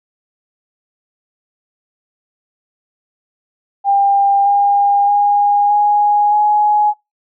sine tone with pitch steps, 798 / 807.7 / 817.6 / 827.6 / 837.7 Hz, G5 / G#5 / G#5 / G#5 / G#5, +31 / -48 / -27 / -6 / +15 cents, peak -9 dBFS, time 3.84-6.94 s, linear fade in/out 50 ms, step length 620 ms, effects noise-tail reverb RT60 0.2 s tail -22 dB re dry

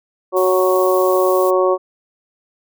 harmonic tone, 185 Hz, F#3, in tune, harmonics 2 / 3 / 4 / 5 / 6, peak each -15 / -16 / -25 / -26 / -20 dBFS, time 0.32-1.78 s, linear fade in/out 50 ms
violet noise, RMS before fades -30 dBFS, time 0.36-1.51 s, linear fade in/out 10 ms
effects none

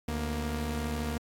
sawtooth tone pair together, 74 / 234.9 Hz, D2 / A#3, +14 / +13 cents, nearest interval octave + minor sixth, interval 1999 cents, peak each -29 / -30 dBFS, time 0.08-1.18 s, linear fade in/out 5 ms, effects AAC 64 kbps

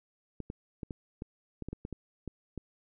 clicks, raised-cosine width 3 ms, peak -25 dBFS, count 12, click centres 0.403 / 0.501 / 0.832 / 0.908 / 1.221 / 1.623 / 1.686 / 1.73 / 1.851 / 1.927 / 2.277 / 2.577 s, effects none

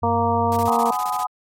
sine tone, 96 Hz, G2, 36 cents flat, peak -25 dBFS, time 0.02-0.69 s, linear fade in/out 10 ms
harmonic tone, 233.1 Hz, A#3, in tune, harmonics 1 / 2 / 3 / 4 / 5, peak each -25 / -24 / -23 / -21 / -27 dBFS, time 0.03-0.91 s, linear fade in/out 5 ms
white noise bursts, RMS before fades -35 dBFS, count 11, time 0.52-1.234 s, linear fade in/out 0 ms, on 44 ms, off 23 ms
sine chord, G# minor seventh, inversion third, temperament equal with one note detuned, 740 / 830.6 / 1009.1 / 1244.5 Hz, F#5 / G#5 / B5 / D#6, 0 / 0 / +37 / 0 cents, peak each -26 dBFS, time 0.67-1.27 s, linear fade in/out 10 ms
effects MP3 64 kbps

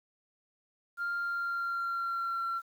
sine tone with pitch glide, 1396.9 to 1361.1 Hz, F6 to F6, 0 to -45 cents, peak -29 dBFS, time 0.97-2.62 s, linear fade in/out 50 ms, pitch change -45 cents, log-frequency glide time 1.16-2.44 s, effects tanh soft clip ceiling -28 dBFS + 10-bit

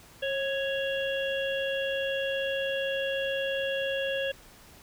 harmonic tone with a mistuned harmonic, 554.4 Hz, C#5, in tune, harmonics 1 / 3 / 5 / 6, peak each -29 / -35 / -36 / -38 dBFS, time 0.22-4.32 s, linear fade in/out 10 ms, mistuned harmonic 1, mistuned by -34 cents, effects pink hiss -53 dBFS RMS until 4.82 s

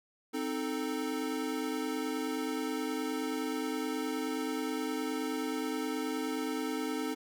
square chord, A diminished, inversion first, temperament equal, 261.6 / 311.1 / 440 Hz, C4 / Eb4 / A4, 0 / 0 / 0 cents, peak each -37 / -37 / -39 dBFS, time 0.33-7.15 s, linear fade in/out 20 ms, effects none

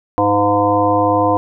harmonic tone with a mistuned harmonic, 102.1 Hz, G#2, 29 cents flat, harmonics 1 / 3 / 5 / 7 / 9 / 10, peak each -23 / -18 / -17 / -17 / -20 / -18 dBFS, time 0.18-1.37 s, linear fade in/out 0 ms, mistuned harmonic 3, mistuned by +25 cents, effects none

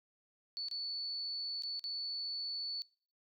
sine tone with dropouts, 4457 Hz, C#8, 9 cents sharp, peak -37 dBFS, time 0.57-2.82 s, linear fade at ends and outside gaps 0 ms, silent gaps 0.685-0.713 / 1.622-1.635 / 1.794-1.84 s, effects noise-tail reverb RT60 0.5 s tail -23 dB re dry

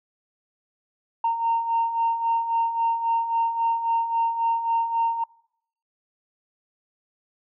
sine beating tone pair, 917 / 920.7 Hz, A#5 / A#5, -29 / -22 cents, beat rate 3.7 Hz, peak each -27 / -21 dBFS, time 1.24-5.24 s, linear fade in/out 5 ms, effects noise-tail reverb RT60 0.7 s tail -25 dB re dry + tanh soft clip ceiling -15 dBFS

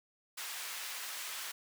pink high-pass noise, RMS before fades -42 dBFS, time 0.37-1.52 s, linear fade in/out 10 ms, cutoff 1400 Hz, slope 12 dB/octave, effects none

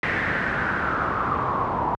pink noise with low-pass filter sweep, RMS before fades -24 dBFS, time 0.03-1.95 s, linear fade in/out 0 ms, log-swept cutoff 2000 to 930 Hz, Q 5.5, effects high-pass 80 Hz 12 dB/octave

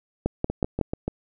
two click trains, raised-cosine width 2 ms, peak -9 / -13 dBFS, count 4 / 5, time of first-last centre 0.26-0.812 / 0.5-1.08 s, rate 5.43 / 6.9 Hz, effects none

